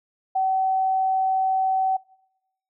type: tone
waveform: sine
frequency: 761 Hz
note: F#5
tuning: 48 cents sharp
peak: -19 dBFS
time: 0.35-1.97 s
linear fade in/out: 10 ms
effects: noise-tail reverb RT60 0.9 s tail -25 dB re dry